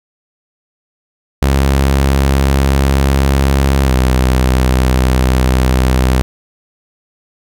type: tone with pitch glide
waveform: sawtooth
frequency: 68.1 to 63.91 Hz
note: C#2 to C2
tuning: -30 to -40 cents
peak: -5 dBFS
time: 1.42-6.22 s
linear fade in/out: 0 ms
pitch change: -110 cents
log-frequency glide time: 3.83-3.93 s
effects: none